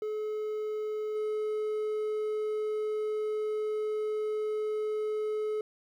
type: tone with level steps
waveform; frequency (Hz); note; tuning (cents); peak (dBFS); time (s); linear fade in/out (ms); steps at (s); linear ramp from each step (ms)
triangle; 428; A4; -48; -29 / -27; 0.02-5.61; 2; 1.15; 5
effects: 11-bit